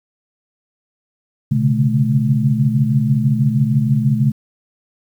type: tone cluster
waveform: sine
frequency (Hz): 123.7 / 137.4 / 143.6 / 215.3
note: B2 / C#3 / D3 / A3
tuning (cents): +3 / -15 / -39 / -37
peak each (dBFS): -18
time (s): 1.51-4.32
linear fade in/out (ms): 10
effects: 8-bit